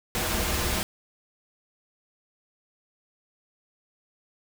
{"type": "noise with comb filter", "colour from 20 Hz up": "pink", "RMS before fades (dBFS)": -27, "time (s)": [0.15, 0.83], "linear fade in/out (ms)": 0, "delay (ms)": 7.2, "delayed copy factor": -0.6, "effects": []}